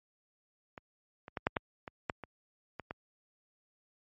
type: clicks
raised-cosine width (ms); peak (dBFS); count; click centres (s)
0.5; -29 / -30 / -20 / -12 / -15 / -26 / -16 / -27 / -25 / -23; 10; 0.778 / 1.281 / 1.372 / 1.469 / 1.568 / 1.878 / 2.098 / 2.237 / 2.797 / 2.909
effects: high-pass 60 Hz 12 dB/octave + MP3 32 kbps